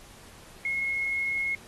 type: tone with quantisation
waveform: sine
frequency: 2166 Hz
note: C#7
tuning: 41 cents flat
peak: -26 dBFS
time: 0.65-1.55 s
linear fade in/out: 2 ms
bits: 9
effects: pink hiss -51 dBFS RMS until 1.67 s + AAC 32 kbps